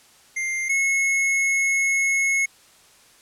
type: tone pair in turn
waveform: square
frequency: 2100 / 2180 Hz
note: C7 / C#7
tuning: +6 / -29 cents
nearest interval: minor second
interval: 65 cents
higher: second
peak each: -24 / -19 dBFS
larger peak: second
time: 0.36-0.69 / 0.69-2.46 s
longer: second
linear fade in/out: 10 ms
effects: white hiss -53 dBFS RMS until 3.21 s + low-pass 10000 Hz 12 dB/octave